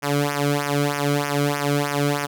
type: tone with flanger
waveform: sawtooth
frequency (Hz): 144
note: D3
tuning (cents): -34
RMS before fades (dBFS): -22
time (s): 0.02-2.27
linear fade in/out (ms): 20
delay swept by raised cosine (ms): 0.24 to 1.14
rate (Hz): 3.2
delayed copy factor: -0.95
effects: none